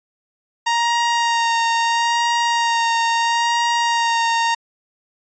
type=tone with vibrato; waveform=sawtooth; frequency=932.3 Hz; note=A#5; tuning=in tune; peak=-12 dBFS; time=0.66-4.55 s; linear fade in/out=10 ms; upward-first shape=sine; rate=0.75 Hz; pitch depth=17 cents each way; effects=resampled to 16000 Hz